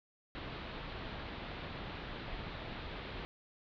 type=low-pass noise; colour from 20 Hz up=pink; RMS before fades=-44 dBFS; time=0.35-3.25 s; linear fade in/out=0 ms; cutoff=4100 Hz; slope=48 dB/octave; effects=none